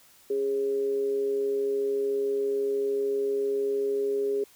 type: tone with amplitude modulation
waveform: sine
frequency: 410 Hz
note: G#4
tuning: 22 cents flat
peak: -22 dBFS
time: 0.3-4.44 s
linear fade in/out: 5 ms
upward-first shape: sine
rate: 133 Hz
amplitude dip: 45%
effects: white hiss -57 dBFS RMS until 4.55 s